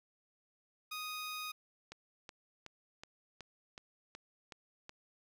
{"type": "tone", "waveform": "15% pulse", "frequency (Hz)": 1244.5, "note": "D#6", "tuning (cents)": 0, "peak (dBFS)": -34, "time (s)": [0.91, 1.52], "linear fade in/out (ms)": 10}
{"type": "click train", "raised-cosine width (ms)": 0.2, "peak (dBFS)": -30, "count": 9, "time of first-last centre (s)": [1.92, 4.894], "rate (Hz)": 2.69}
{"effects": []}